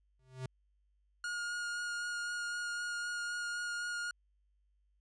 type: tone with exponential growth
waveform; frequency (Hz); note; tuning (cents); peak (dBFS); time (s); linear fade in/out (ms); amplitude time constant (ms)
square; 129.6; C3; -16; -36; 0.19-0.46; 2; 57
type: tone with vibrato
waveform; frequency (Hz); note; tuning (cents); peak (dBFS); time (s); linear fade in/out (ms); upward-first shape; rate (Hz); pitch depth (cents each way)
45% pulse; 1430; F6; +41; -36; 1.24-4.11; 2; sine; 3.9; 11
effects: added 50 Hz sine -70 dBFS peak until 5 s + resampled to 22050 Hz